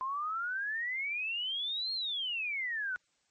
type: exponential two-way sweep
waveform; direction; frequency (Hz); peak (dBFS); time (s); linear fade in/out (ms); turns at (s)
sine; up then down; 1027 to 4300 to 1452; -32; 0.01-2.96; 0; 1.93
effects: white hiss -74 dBFS RMS until 3.3 s + MP3 32 kbps